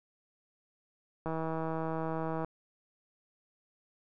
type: click train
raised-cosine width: 1 ms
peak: -22 dBFS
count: 192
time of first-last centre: 1.26-2.446 s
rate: 161 Hz
effects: none